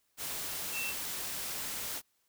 sine tone in noise, 2683 Hz, E7, 30 cents sharp, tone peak -35 dBFS, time 0.72-0.94 s, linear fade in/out 50 ms, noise white, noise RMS -38 dBFS, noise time 0.17-2.02 s, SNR 0 dB, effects white hiss -75 dBFS RMS until 2.28 s

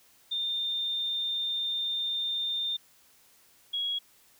sine tone pair in turn, 3614 / 3317 Hz, A7 / G#7, +46 / -3 cents, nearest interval minor second, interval 149 cents, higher first, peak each -28 dBFS, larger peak neither, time 0.31-2.77 / 3.73-3.99 s, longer first, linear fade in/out 10 ms, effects white hiss -61 dBFS RMS until 4.39 s

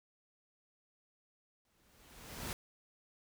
pink noise with exponential growth, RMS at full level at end -39 dBFS, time 1.65-2.53 s, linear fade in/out 1 ms, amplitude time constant 190 ms, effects none

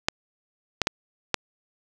clicks, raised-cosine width 0.2 ms, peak -3 dBFS, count 4, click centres 0.085 / 0.817 / 0.871 / 1.343 s, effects none

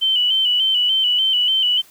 sine tone with vibrato, 3025 Hz, F#7, 38 cents sharp, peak -14 dBFS, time 0.01-1.82 s, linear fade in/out 20 ms, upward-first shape square, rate 3.4 Hz, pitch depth 41 cents each way, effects white hiss -49 dBFS RMS until 1.9 s

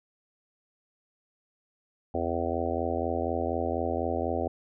harmonic tone, 84.1 Hz, E2, 35 cents sharp, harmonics 1 / 3 / 4 / 5 / 6 / 7 / 8 / 9, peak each -35 / -35 / -35 / -35 / -35 / -35 / -35 / -35 dBFS, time 2.14-4.48 s, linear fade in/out 5 ms, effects none

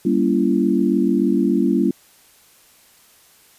sine chord, G diminished seventh, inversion none, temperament just, 196 / 235.2 / 282.2 / 338.7 Hz, G3 / Bb3 / Db4 / Fb4, 0 / +16 / +31 / +47 cents, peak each -20 dBFS, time 0.05-1.91 s, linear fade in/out 5 ms, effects white hiss -52 dBFS RMS until 3.58 s + resampled to 32000 Hz

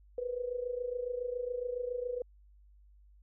sine tone with amplitude modulation, 492.4 Hz, B4, 5 cents flat, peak -30 dBFS, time 0.18-2.22 s, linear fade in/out 2 ms, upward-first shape sine, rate 27.2 Hz, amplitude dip 75%, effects added 50 Hz sine -57 dBFS peak until 3.22 s

